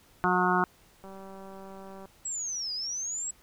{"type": "harmonic tone", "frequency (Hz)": 181.2, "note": "F#3", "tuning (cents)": -36, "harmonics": [1, 2, 4, 5, 6, 7, 8], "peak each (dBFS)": [-30, -30, -30, -30, -30, -30, -30], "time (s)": [0.24, 0.64], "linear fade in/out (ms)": 0}
{"type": "click train", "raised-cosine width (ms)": 1, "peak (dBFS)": -33, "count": 197, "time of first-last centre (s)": [1.04, 2.056], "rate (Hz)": 193}
{"type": "linear two-way sweep", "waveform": "sine", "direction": "down then up", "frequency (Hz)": [7790, 4820, 7790], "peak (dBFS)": -31, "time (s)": [2.25, 3.31], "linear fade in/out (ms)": 5, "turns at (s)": 2.73}
{"effects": ["pink hiss -60 dBFS RMS until 3.42 s"]}